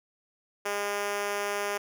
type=tone with high-pass filter; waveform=5% pulse; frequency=203.6 Hz; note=G#3; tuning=34 cents flat; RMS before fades=-31 dBFS; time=0.65-1.78 s; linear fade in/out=10 ms; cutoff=430 Hz; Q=2; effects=none